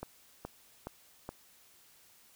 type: click train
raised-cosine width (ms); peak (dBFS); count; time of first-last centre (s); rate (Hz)
1; -25; 4; 0.03-1.291; 2.38
effects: white hiss -62 dBFS RMS until 2.35 s